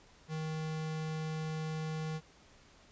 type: tone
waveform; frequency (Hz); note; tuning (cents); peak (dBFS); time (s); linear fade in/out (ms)
square; 157.3; D#3; +19; -36; 0.28-2.21; 50
effects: pink hiss -61 dBFS RMS until 2.91 s + resampled to 16000 Hz